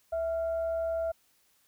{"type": "tone with frequency modulation", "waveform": "sine", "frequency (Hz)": 658, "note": "E5", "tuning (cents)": -3, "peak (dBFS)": -28, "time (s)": [0.12, 1.12], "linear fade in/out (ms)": 10, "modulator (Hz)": 728, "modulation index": 0.22, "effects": ["white hiss -68 dBFS RMS until 1.67 s"]}